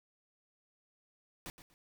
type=noise with echo; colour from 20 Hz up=pink; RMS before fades=-44 dBFS; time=1.46-1.5 s; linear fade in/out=0 ms; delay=120 ms; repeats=2; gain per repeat=-12 dB; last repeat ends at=1.74 s; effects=none